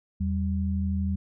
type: tone pair together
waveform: sine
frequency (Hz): 81.7 / 194.1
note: E2 / G3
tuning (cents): -15 / -17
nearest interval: octave + minor third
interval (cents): 1498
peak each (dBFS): -26 / -28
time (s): 0.2-1.16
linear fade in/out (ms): 10
effects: none